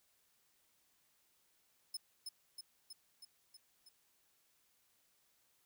sawtooth tone with echo, 5200 Hz, E8, 24 cents flat, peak -37 dBFS, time 1.94-1.97 s, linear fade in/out 5 ms, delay 320 ms, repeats 6, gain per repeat -3 dB, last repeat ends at 3.89 s, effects white hiss -75 dBFS RMS until 5.65 s

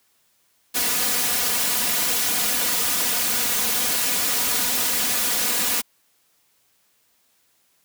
white noise with comb filter, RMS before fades -22 dBFS, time 0.74-5.82 s, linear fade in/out 20 ms, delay 4.1 ms, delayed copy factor +1, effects white hiss -64 dBFS RMS until 7.84 s + high-pass 60 Hz 12 dB/octave

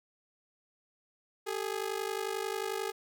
sawtooth ring-modulated tone, 415.3 Hz, G#4, in tune, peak -26 dBFS, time 1.46-2.92 s, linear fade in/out 20 ms, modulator 25.6 Hz, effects none

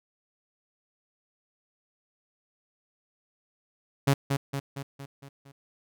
sawtooth tone with echo, 138.59 Hz, C#3, in tune, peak -15 dBFS, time 4.07-4.14 s, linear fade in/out 10 ms, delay 230 ms, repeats 6, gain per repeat -5 dB, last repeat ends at 5.52 s, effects none

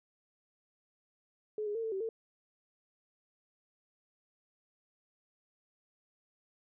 sine tone with pitch steps, 426.7 / 414.3 / 455.2 / 445 / 384.4 / 449.9 Hz, G#4 / G#4 / A#4 / A4 / G4 / A4, +47 / -4 / -41 / +20 / -34 / +39 cents, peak -33 dBFS, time 1.58-2.09 s, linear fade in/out 2 ms, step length 85 ms, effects none

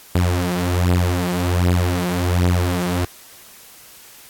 sawtooth beating tone pair, 88.3 / 89.6 Hz, F2 / F2, +20 / +45 cents, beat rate 1.3 Hz, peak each -15 dBFS, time 0.15-3.05 s, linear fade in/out 5 ms, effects white hiss -44 dBFS RMS until 4.29 s + AAC 64 kbps

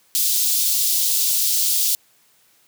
white high-pass noise, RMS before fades -19 dBFS, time 0.15-1.95 s, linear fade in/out 0 ms, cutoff 3600 Hz, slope 24 dB/octave, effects white hiss -58 dBFS RMS until 2.67 s + high-pass 80 Hz 12 dB/octave

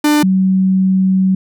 45% pulse / sine tone pair in turn, 298 / 188.92 Hz, D4 / F#3, +25 / +36 cents, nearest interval minor sixth, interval 789 cents, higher first, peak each -9 dBFS, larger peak neither, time 0.04-0.23 / 0.23-1.35 s, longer second, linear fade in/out 5 ms, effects none

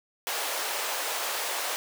pink high-pass noise, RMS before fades -31 dBFS, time 0.27-1.76 s, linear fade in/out 0 ms, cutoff 520 Hz, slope 24 dB/octave, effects none

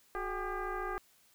sine tone with frequency modulation, 421.9 Hz, G#4, 27 cents sharp, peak -34 dBFS, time 0.15-0.98 s, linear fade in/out 0 ms, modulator 395 Hz, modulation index 3.1, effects white hiss -66 dBFS RMS until 1.34 s

